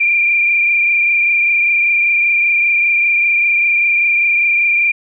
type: tone with frequency modulation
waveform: sine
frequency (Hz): 2388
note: D7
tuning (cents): +28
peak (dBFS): -10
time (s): 0-4.92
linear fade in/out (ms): 10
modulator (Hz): 25.1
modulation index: 1.9
effects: none